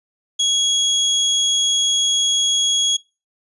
30% pulse tone, 3322 Hz, G#7, in tune, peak -12 dBFS, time 0.39-2.97 s, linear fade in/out 10 ms, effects noise-tail reverb RT60 0.3 s tail -23 dB re dry + resampled to 24000 Hz

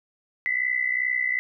sine tone pair together, 1975.5 / 2038 Hz, B6 / C7, 0 / -46 cents, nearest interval minor second, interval 54 cents, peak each -25 dBFS, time 0.46-1.39 s, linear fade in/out 0 ms, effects none

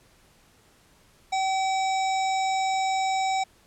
harmonic tone, 765 Hz, G5, 42 cents flat, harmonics 1 / 3 / 5 / 7 / 9 / 10, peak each -23 / -33 / -37 / -40 / -42 / -43 dBFS, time 1.32-3.44 s, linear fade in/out 10 ms, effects pink hiss -59 dBFS RMS until 3.66 s + low-pass 12000 Hz 12 dB/octave

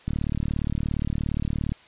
click train, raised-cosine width 5 ms, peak -14 dBFS, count 62, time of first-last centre 0.08-1.72 s, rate 37.2 Hz, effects white hiss -52 dBFS RMS until 1.87 s + resampled to 8000 Hz

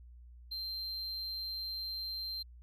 triangle tone, 4145 Hz, C8, 17 cents flat, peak -36 dBFS, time 0.51-2.43 s, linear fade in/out 10 ms, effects added 60 Hz sine -51 dBFS peak until 2.62 s

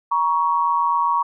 sine tone pair together, 948 / 1115.8 Hz, A#5 / C#6, +29 / +11 cents, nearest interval minor third, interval 282 cents, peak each -19 dBFS, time 0.11-1.23 s, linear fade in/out 10 ms, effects none

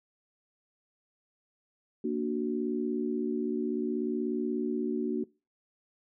sine chord, Bb augmented, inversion none, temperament equal, 233.1 / 293.7 / 370 Hz, Bb3 / D4 / F#4, 0 / 0 / 0 cents, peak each -32 / -33 / -32 dBFS, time 2.04-5.24 s, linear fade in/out 5 ms, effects noise-tail reverb RT60 0.3 s tail -23 dB re dry

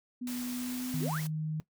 sine tone with pitch glide, 246.9 to 252.8 Hz, B3 to B3, 0 to +41 cents, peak -34 dBFS, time 0.21-1.09 s, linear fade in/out 10 ms, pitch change +41 cents, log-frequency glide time 0.53-0.89 s
white noise, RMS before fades -43 dBFS, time 0.27-1.27 s, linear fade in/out 2 ms
sine tone, 155.56 Hz, D#3, in tune, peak -31 dBFS, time 0.94-1.6 s, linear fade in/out 0 ms
sine exponential sweep, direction up, 240 to 2500 Hz, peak -35 dBFS, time 0.98-1.22 s, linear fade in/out 50 ms
effects noise-tail reverb RT60 0.1 s tail -17 dB re dry

